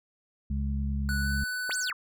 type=harmonic tone; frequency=69.3 Hz; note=C#2; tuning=in tune; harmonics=1 / 2 / 3; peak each=-28 / -36 / -34 dBFS; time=0.5-1.44 s; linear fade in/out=5 ms
type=tone with pitch glide; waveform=square; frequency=1480 to 1495.5 Hz; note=F#6 to F#6; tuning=0 to +18 cents; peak=-31 dBFS; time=1.09-1.9 s; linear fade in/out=0 ms; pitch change=+18 cents; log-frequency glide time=1.21-1.27 s
type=linear two-way sweep; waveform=sine; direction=up then down; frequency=51.91 to 8870 to 926 Hz; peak=-31 dBFS; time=1.69-1.93 s; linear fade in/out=5 ms; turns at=1.77 s
effects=none